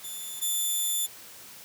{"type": "tone pair in turn", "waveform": "5% pulse", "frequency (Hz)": [3520, 3520], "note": ["A7", "A7"], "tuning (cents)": [0, 0], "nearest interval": "unison", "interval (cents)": 0, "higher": "neither", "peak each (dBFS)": [-28, -18], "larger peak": "second", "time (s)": [[0.03, 0.41], [0.41, 1.07]], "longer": "second", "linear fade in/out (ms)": 20, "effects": ["white hiss -47 dBFS RMS until 1.64 s", "high-pass 80 Hz 12 dB/octave"]}